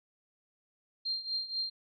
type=tone with tremolo; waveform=sine; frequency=4186 Hz; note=C8; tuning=in tune; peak=-29 dBFS; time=1.05-1.7 s; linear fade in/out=10 ms; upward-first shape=triangle; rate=4.1 Hz; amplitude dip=85%; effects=none